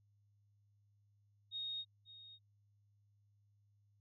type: tone with echo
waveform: sine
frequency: 3728 Hz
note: A#7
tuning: 1 cent flat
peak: -40 dBFS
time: 1.51-1.85 s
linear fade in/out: 50 ms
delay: 540 ms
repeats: 1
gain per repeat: -14 dB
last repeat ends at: 2.39 s
effects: added 102 Hz sine -70 dBFS peak until 4 s